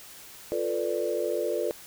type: chord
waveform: sine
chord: B half-diminished seventh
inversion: second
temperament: equal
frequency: 349.2 / 440 / 493.9 / 587.3 Hz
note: F4 / A4 / B4 / D5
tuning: 0 / 0 / 0 / 0 cents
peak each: -32 / -31 / -31 / -31 dBFS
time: 0.52-1.71 s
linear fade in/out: 0 ms
effects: white hiss -47 dBFS RMS until 1.86 s